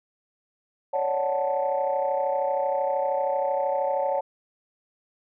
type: chord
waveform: sine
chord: D major seventh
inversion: third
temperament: equal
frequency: 554.4 / 587.3 / 740 / 880 Hz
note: C#5 / D5 / F#5 / A5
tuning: 0 / 0 / 0 / 0 cents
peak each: -25 / -30 / -29 / -28 dBFS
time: 0.93-4.21 s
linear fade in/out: 10 ms
effects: tanh soft clip ceiling -14 dBFS